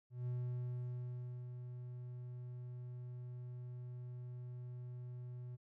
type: tone with ADSR envelope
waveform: triangle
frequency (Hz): 123.5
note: B2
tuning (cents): 0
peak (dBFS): -35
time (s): 0.1-5.57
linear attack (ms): 170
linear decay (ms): 1200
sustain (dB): -8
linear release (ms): 26
effects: none